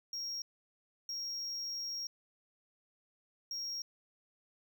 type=tone bursts at uneven times; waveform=triangle; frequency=5588 Hz; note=F8; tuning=in tune; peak=-36 dBFS; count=3; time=0.13-0.42 / 1.09-2.07 / 3.51-3.82 s; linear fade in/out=2 ms; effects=none